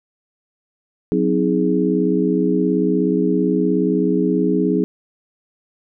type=tone cluster; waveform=sine; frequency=183 / 260 / 318.9 / 416.4 Hz; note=F#3 / C4 / D#4 / G#4; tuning=-19 / -11 / +43 / +5 cents; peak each=-20 dBFS; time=1.12-4.84 s; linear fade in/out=0 ms; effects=none